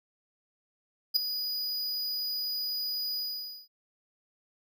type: tone with ADSR envelope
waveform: square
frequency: 4932 Hz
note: D#8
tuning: 16 cents flat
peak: -19 dBFS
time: 1.14-3.68 s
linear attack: 23 ms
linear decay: 6 ms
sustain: -12 dB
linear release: 500 ms
effects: none